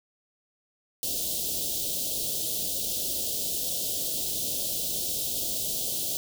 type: band-stop noise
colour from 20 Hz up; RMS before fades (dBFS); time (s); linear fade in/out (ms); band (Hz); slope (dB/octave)
white; -30; 1.03-6.17; 0; 680 to 3100; 48
effects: none